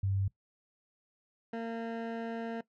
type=tone pair in turn; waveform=sine / 20% pulse; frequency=97.5 / 229 Hz; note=G2 / A#3; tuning=-9 / -31 cents; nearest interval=octave + minor third; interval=1478 cents; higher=second; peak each=-28 / -30 dBFS; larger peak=first; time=0.03-0.28 / 1.53-2.61 s; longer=second; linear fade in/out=5 ms; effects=noise-tail reverb RT60 0.1 s tail -19 dB re dry + low-pass 2000 Hz 12 dB/octave